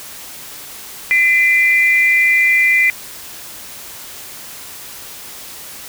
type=tone pair together; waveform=sine; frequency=2030 / 2379 Hz; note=B6 / D7; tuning=+47 / +22 cents; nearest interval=minor third; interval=275 cents; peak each=-11 / -14 dBFS; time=1.11-2.9 s; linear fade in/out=0 ms; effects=white hiss -33 dBFS RMS until 5.88 s